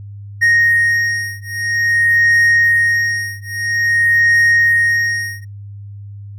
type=beating tone pair; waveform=triangle; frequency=1864.7 / 1865.2 Hz; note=A#6 / A#6; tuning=0 / +1 cents; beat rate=0.5 Hz; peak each=-13 dBFS; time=0.41-5.45 s; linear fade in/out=20 ms; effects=noise-tail reverb RT60 0.2 s tail -26 dB re dry + added 101 Hz sine -29 dBFS peak until 6.38 s